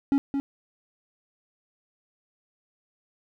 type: tone with echo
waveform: triangle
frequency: 277.2 Hz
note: C#4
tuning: in tune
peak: -16 dBFS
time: 0.12-0.18 s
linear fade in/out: 0 ms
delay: 220 ms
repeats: 1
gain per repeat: -6 dB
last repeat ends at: 0.4 s
effects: none